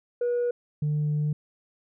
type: tone pair in turn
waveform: sine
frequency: 483.5 / 149.72 Hz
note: B4 / D3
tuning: -37 / +34 cents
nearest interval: octave + minor sixth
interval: 2029 cents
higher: first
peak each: -21 dBFS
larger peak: neither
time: 0.21-0.51 / 0.82-1.33 s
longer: second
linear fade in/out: 5 ms
effects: tanh soft clip ceiling -21 dBFS